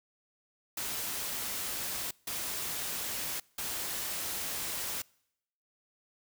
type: noise bursts at uneven times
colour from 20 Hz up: white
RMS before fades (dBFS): -36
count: 3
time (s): 0.77-2.11 / 2.27-3.4 / 3.58-5.02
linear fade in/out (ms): 5
effects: noise-tail reverb RT60 0.8 s tail -26 dB re dry